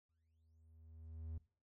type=tone with exponential growth; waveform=triangle; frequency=80.3 Hz; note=E2; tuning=45 cents flat; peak=-40 dBFS; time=0.09-1.38 s; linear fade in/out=5 ms; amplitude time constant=280 ms; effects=noise-tail reverb RT60 0.4 s tail -19 dB re dry